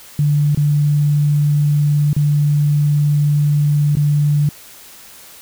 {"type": "tone with dropouts", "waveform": "sine", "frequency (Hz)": 146.83, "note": "D3", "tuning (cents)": 0, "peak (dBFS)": -11, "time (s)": [0.19, 4.49], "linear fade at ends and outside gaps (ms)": 2, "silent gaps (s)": [[0.548, 0.573], [2.131, 2.164], [3.953, 3.969]], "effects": ["white hiss -40 dBFS RMS until 5.41 s"]}